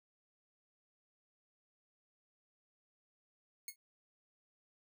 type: tone with exponential decay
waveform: 5% pulse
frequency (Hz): 2179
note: C#7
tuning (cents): -30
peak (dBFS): -28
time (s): 3.68-3.76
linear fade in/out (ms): 2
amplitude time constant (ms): 17
effects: none